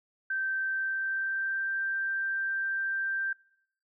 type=tone with pitch glide; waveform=sine; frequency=1556 to 1573.2 Hz; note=G6 to G6; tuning=-13 to +6 cents; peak=-28 dBFS; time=0.3-3.33 s; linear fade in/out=5 ms; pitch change=+19 cents; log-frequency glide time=0.63-1.74 s; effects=noise-tail reverb RT60 0.8 s tail -24 dB re dry